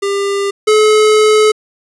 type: tone pair in turn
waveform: square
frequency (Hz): 398.9 / 428.9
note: G4 / A4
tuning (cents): +30 / -44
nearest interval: minor second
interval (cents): 126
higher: second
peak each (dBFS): -14 / -7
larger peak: second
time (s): 0.02-0.51 / 0.67-1.52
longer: second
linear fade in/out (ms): 10
effects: resampled to 24000 Hz + 8-bit